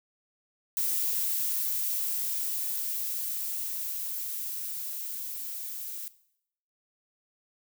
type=noise with level ramp; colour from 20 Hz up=violet; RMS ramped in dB=-28 to -38 dBFS; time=0.77-6.08 s; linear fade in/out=0 ms; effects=noise-tail reverb RT60 0.7 s tail -17 dB re dry